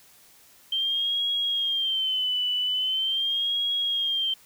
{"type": "tone with vibrato", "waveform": "sine", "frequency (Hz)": 3136, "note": "G7", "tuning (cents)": 0, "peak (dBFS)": -23, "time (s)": [0.72, 4.34], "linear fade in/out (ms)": 5, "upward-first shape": "sine", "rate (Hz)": 0.42, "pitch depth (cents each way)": 90, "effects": ["white hiss -55 dBFS RMS until 4.45 s"]}